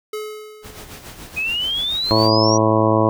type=tone with exponential decay; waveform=square; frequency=427.3 Hz; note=G#4; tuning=49 cents sharp; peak=-24 dBFS; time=0.13-1.24 s; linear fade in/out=5 ms; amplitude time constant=240 ms
type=noise with tremolo; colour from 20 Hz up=pink; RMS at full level=-35 dBFS; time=0.62-2.32 s; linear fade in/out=50 ms; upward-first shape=sine; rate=7 Hz; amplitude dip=55%
type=exponential sweep; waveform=sine; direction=up; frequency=2489 to 5840 Hz; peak=-19 dBFS; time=1.36-2.58 s; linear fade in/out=20 ms
type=harmonic tone; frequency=109.5 Hz; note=A2; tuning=8 cents flat; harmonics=1 / 2 / 3 / 4 / 5 / 6 / 7 / 8 / 9 / 10; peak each=-20 / -23 / -19 / -23 / -20 / -22 / -29 / -30 / -21 / -25 dBFS; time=2.11-3.09 s; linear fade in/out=0 ms
effects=none